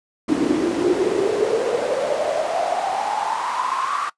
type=noise with high-pass filter sweep; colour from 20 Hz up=brown; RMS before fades=-21 dBFS; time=0.28-4.1 s; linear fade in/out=10 ms; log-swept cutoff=280 to 1200 Hz; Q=9.1; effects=noise-tail reverb RT60 0.1 s tail -20 dB re dry + resampled to 22050 Hz